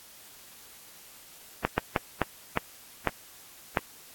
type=slowing click train; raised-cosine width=0.5 ms; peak=-7 dBFS; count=7; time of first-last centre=1.65-3.772 s; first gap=130 ms; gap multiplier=1.4; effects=white hiss -51 dBFS RMS until 4.14 s + AAC 64 kbps